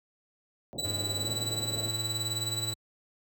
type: low-pass noise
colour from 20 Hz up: white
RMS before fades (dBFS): -42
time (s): 0.73-1.89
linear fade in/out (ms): 0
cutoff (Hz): 690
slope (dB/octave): 48
type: tone with tremolo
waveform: 30% pulse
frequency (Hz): 3951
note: B7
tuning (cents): 0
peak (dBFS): -26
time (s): 0.78-2.74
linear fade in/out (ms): 10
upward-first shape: sine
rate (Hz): 19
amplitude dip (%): 70
type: tone with pitch glide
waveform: 45% pulse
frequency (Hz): 102 to 111.23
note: G#2 to A2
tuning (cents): -31 to +19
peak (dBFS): -35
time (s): 0.84-2.74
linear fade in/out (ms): 10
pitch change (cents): +150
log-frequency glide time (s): 1.21-1.28
effects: high-pass 60 Hz 12 dB/octave